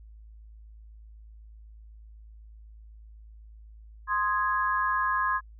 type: chord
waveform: sine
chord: Ab major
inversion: first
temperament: equal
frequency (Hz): 1046.5 / 1244.5 / 1661.2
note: C6 / Eb6 / Ab6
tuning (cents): 0 / 0 / 0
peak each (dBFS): -26 / -31 / -29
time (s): 4.07-5.41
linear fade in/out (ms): 50
effects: added 54 Hz sine -46 dBFS peak until 5.59 s